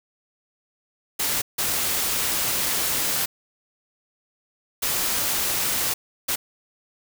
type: noise bursts at uneven times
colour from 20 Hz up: white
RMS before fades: -24 dBFS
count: 4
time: 1.19-1.42 / 1.58-3.26 / 4.82-5.94 / 6.28-6.36 s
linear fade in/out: 10 ms
effects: none